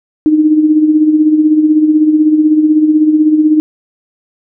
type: tone with tremolo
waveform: sine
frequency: 307.7 Hz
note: D#4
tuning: 19 cents flat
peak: -3 dBFS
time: 0.26-3.6 s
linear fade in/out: 0 ms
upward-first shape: sine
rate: 16 Hz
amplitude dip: 55%
effects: none